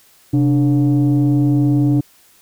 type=tone pair together; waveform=sine; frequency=130.81 / 293.7 Hz; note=C3 / D4; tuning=0 / 0 cents; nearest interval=octave + major second; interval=1400 cents; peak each=-12 dBFS; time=0.33-2.01 s; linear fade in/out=10 ms; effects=tanh soft clip ceiling -8 dBFS + white hiss -51 dBFS RMS until 2.41 s